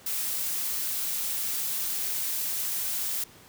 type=noise; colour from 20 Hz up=blue; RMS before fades=-30 dBFS; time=0.06-3.24 s; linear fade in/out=5 ms; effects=pink hiss -52 dBFS RMS until 3.48 s + high-pass 80 Hz 12 dB/octave